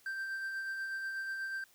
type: tone with tremolo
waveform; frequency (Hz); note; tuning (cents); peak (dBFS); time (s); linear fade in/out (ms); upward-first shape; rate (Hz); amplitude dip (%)
triangle; 1568; G6; 0; -33; 0.06-1.64; 2; sine; 8.2; 30
effects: white hiss -65 dBFS RMS until 1.74 s